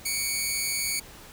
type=tone pair together; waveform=10% pulse; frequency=2230 / 2363 Hz; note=C#7 / D7; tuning=+10 / +10 cents; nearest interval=minor second; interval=100 cents; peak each=-18 / -25 dBFS; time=0.05-1 s; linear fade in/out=10 ms; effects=pink hiss -47 dBFS RMS until 1.32 s